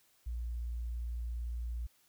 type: tone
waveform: sine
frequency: 58.8 Hz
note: A#1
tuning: 16 cents sharp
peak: -35 dBFS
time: 0.26-1.87 s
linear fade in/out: 10 ms
effects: white hiss -69 dBFS RMS until 2.08 s